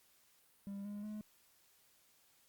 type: tone with pitch steps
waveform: triangle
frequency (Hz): 199 / 205.4 / 212.1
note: G3 / G#3 / G#3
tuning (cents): +26 / -19 / +37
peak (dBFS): -40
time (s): 0.67-1.21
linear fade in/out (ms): 0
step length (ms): 180
effects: white hiss -70 dBFS RMS until 2.48 s + Opus 48 kbps